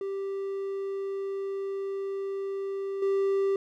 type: tone with level steps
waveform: triangle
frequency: 392 Hz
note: G4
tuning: in tune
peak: -28 / -21 dBFS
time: 0.01-3.56 s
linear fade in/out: 2 ms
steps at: 3.02 s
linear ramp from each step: 5 ms
effects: none